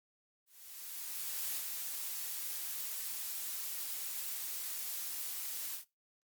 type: noise with ADSR envelope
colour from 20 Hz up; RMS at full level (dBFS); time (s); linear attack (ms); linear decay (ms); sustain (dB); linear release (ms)
blue; -37; 0.46-5.85; 1100; 65; -3; 120
effects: noise-tail reverb RT60 0.2 s tail -18 dB re dry + Opus 48 kbps